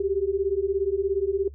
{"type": "beating tone pair", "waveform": "sine", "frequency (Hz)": [381.8, 398.8], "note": ["G4", "G4"], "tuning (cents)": [-46, 30], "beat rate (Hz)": 17, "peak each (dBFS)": -25, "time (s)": [0, 1.48], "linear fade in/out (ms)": 5, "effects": ["noise-tail reverb RT60 0.1 s tail -18 dB re dry", "added 71 Hz sine -40 dBFS peak until 1.54 s"]}